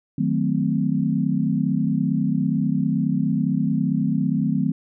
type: chord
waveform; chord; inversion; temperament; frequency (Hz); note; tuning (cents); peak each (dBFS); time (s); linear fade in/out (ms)
sine; D# diminished seventh; none; equal with one note detuned; 155.56 / 185 / 220 / 257.7; D#3 / F#3 / A3 / C4; 0 / 0 / 0 / -26; -24; 0.18-4.72; 5
effects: none